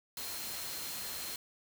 sine tone in noise, 4186 Hz, C8, in tune, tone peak -47 dBFS, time 0.17-1.36 s, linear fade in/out 2 ms, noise white, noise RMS -41 dBFS, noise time 0.17-1.36 s, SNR -9 dB, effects none

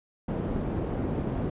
white low-pass noise, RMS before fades -30 dBFS, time 0.28-1.5 s, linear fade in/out 5 ms, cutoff 330 Hz, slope 12 dB/octave, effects resampled to 8000 Hz

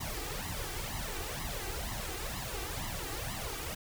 pink noise with flanger, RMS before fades -38 dBFS, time 0-3.75 s, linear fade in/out 10 ms, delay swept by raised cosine 0.99 to 2.59 ms, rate 2.1 Hz, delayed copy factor +0.75, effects none

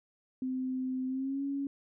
sine tone with pitch glide, 258.2 to 278.3 Hz, C4 to C#4, -23 to +7 cents, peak -31 dBFS, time 0.42-1.67 s, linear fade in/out 2 ms, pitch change +130 cents, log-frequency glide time 1.07-1.43 s, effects none

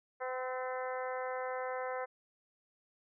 harmonic tone with a mistuned harmonic, 255.6 Hz, C4, 40 cents flat, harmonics 2 / 3 / 4 / 5 / 6 / 7 / 8, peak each -38 / -42 / -44 / -46 / -48 / -49 / -50 dBFS, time 0.2-2.06 s, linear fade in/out 20 ms, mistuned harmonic 5, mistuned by +27 cents, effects none

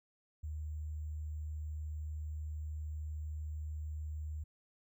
sine tone with sample-and-hold, 76.6 Hz, D#2, 27 cents flat, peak -38 dBFS, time 0.43-4.44 s, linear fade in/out 10 ms, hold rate 7350 Hz, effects none

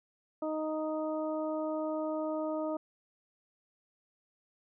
harmonic tone, 311.1 Hz, D#4, in tune, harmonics 1 / 2 / 3 / 4, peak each -35 / -34 / -43 / -44 dBFS, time 0.42-2.77 s, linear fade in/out 5 ms, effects none

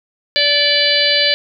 harmonic tone with a mistuned harmonic, 580 Hz, D5, 22 cents flat, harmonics 1 / 3 / 4 / 5 / 6 / 7 / 8, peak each -20 / -20 / -21 / -18 / -22 / -17 / -18 dBFS, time 0.36-1.34 s, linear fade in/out 0 ms, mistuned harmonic 5, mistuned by +41 cents, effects none

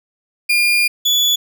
35% pulse tone pair in turn, 2414 / 3433 Hz, D7 / A7, +47 / -43 cents, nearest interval tritone, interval 610 cents, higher second, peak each -10 dBFS, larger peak neither, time 0.49-0.88 / 1.05-1.36 s, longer first, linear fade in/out 10 ms, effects none

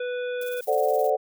harmonic tone, 493.9 Hz, B4, in tune, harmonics 1 / 3 / 5 / 7, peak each -27 / -36 / -43 / -45 dBFS, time 0-0.61 s, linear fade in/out 5 ms
violet noise with tremolo, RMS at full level -40 dBFS, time 0.41-1.1 s, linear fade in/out 5 ms, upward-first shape square, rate 19 Hz, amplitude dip 60%
sine chord, D dominant seventh, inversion second, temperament equal, 440 / 523.3 / 587.3 / 740 Hz, A4 / C5 / D5 / F#5, 0 / 0 / 0 / 0 cents, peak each -25 dBFS, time 0.67-1.17 s, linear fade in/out 20 ms
effects none

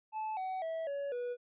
triangle tone with pitch steps, 869 / 752.2 / 651 / 563.5 / 487.7 Hz, A5 / F#5 / E5 / C#5 / B4, -22 / +28 / -22 / +28 / -22 cents, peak -33 dBFS, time 0.12-1.37 s, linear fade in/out 50 ms, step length 250 ms, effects resampled to 8000 Hz

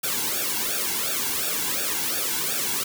white noise with flanger, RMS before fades -26 dBFS, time 0.03-2.84 s, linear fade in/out 10 ms, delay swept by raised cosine 0.97 to 1.66 ms, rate 2.8 Hz, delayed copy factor -0.95, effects none

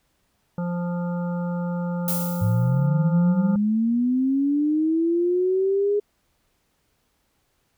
harmonic tone, 174.9 Hz, F3, 3 cents sharp, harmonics 1 / 3 / 5 / 7 / 8, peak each -24 / -33 / -38 / -43 / -44 dBFS, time 0.58-3.56 s, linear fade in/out 2 ms
violet noise with exponential decay, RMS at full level -24 dBFS, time 2.08-2.87 s, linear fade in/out 2 ms, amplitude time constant 170 ms
sine linear sweep, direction up, 103.83 to 415.3 Hz, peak -18 dBFS, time 2.41-6 s, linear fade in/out 10 ms
effects pink hiss -69 dBFS RMS until 7.77 s

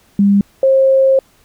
sine tone pair in turn, 200.4 / 534 Hz, G3 / C5, +38 / +35 cents, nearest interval octave + perfect fourth, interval 1697 cents, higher second, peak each -7 dBFS, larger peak neither, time 0.19-0.41 / 0.63-1.19 s, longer second, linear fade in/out 2 ms, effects pink hiss -52 dBFS RMS until 1.44 s

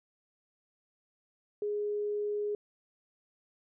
sine tone, 415.3 Hz, G#4, in tune, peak -30 dBFS, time 1.62-2.55 s, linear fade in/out 2 ms, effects none

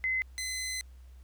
sine / 15% pulse tone pair in turn, 2048 / 2037 Hz, C7 / C7, -38 / -47 cents, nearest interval unison, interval 9 cents, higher first, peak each -27 dBFS, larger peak neither, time 0.04-0.22 / 0.38-0.81 s, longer second, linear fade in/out 0 ms, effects added 63 Hz sine -48 dBFS peak until 1.23 s + pink hiss -68 dBFS RMS until 1.23 s

